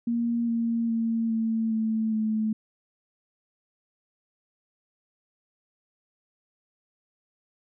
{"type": "tone with pitch steps", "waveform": "sine", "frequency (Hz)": [234.6, 231.1, 227.7, 224.3, 220.9, 217.6], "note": ["A#3", "A#3", "A#3", "A3", "A3", "A3"], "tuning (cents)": [11, -15, -40, 34, 7, -19], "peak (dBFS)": -23, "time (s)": [0.07, 2.53], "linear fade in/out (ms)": 5, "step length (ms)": 410, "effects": []}